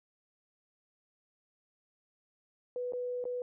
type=tone with dropouts; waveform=sine; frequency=493.9 Hz; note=B4; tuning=in tune; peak=-33 dBFS; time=2.76-3.42 s; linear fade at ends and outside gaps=1 ms; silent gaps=2.923-2.934 / 3.241-3.253 s; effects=none